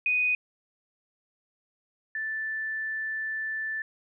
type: tone pair in turn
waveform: sine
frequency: 2489 / 1760 Hz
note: D#7 / A6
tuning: 0 / 0 cents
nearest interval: tritone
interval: 600 cents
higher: first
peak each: -22 / -29 dBFS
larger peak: first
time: 0.06-0.35 / 2.15-3.82 s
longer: second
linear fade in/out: 2 ms
effects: none